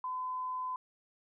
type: tone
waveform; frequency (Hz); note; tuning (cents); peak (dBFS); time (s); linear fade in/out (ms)
sine; 1016; B5; +49; -34; 0.04-0.76; 2
effects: none